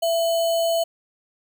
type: tone with sample-and-hold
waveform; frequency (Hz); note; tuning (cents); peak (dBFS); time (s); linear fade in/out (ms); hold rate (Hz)
sine; 667; E5; +20; -18; 0.02-0.84; 10; 3675
effects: none